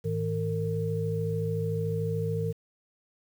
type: tone cluster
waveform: sine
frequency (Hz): 105.6 / 159.2 / 455.9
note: G#2 / D#3 / A#4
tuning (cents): +29 / +40 / -39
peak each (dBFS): -31 / -31 / -31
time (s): 0.04-2.53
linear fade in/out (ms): 20
effects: 9-bit